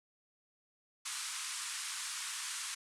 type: band-pass noise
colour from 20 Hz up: white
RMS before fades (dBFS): -41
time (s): 1.05-2.75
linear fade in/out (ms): 10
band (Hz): 980 to 10000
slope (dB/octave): 48
effects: none